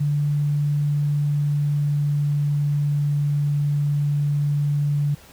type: tone with pitch glide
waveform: sine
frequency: 146.1 to 145.17 Hz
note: D3 to D3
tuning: -9 to -20 cents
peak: -18 dBFS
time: 0-5.15 s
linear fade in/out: 10 ms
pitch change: -11 cents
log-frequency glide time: 0.64-3.2 s
effects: pink hiss -48 dBFS RMS until 5.32 s